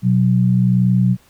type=tone pair together; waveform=sine; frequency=123.7 / 185 Hz; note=B2 / F#3; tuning=+3 / 0 cents; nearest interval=perfect fifth; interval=697 cents; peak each=-14 dBFS; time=0.02-1.17 s; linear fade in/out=50 ms; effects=pink hiss -53 dBFS RMS until 1.29 s